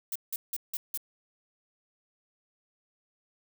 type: noise bursts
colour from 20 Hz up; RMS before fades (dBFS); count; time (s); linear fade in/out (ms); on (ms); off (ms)
violet; -33; 5; 0.12-0.975; 2; 35; 170
effects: none